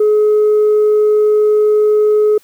sine tone, 423.9 Hz, G#4, 35 cents sharp, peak -6 dBFS, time 0-2.38 s, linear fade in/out 5 ms, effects tanh soft clip ceiling -6 dBFS + white hiss -50 dBFS RMS until 2.43 s

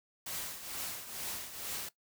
white noise with tremolo, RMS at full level -38 dBFS, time 0.26-1.89 s, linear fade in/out 5 ms, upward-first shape triangle, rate 2.2 Hz, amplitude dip 70%, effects noise-tail reverb RT60 0.1 s tail -17 dB re dry

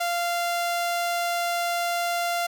sawtooth tone, 693 Hz, F5, 14 cents flat, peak -20 dBFS, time 0-2.47 s, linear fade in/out 10 ms, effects none

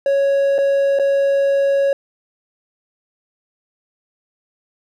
triangle tone with dropouts, 554.4 Hz, C#5, in tune, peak -11 dBFS, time 0.06-1.93 s, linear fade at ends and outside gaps 2 ms, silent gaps 0.582-0.586 / 0.989-0.996 s, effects none

